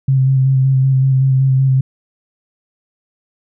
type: tone with vibrato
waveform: sine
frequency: 132.9 Hz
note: C3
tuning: 27 cents sharp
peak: -9 dBFS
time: 0.08-1.81 s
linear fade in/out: 5 ms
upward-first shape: square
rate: 5.3 Hz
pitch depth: 18 cents each way
effects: none